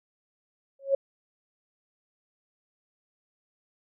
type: tone with exponential growth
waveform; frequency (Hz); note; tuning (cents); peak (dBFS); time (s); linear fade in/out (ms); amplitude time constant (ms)
sine; 548; C#5; -20; -16; 0.79-0.95; 5; 33
effects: none